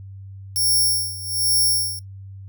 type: tone with tremolo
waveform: 5% pulse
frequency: 5480 Hz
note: F8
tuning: 34 cents flat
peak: -10 dBFS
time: 0.56-1.99 s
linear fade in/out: 0 ms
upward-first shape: sine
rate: 1.2 Hz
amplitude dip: 85%
effects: noise-tail reverb RT60 0.1 s tail -17 dB re dry + added 97 Hz sine -35 dBFS peak until 2.48 s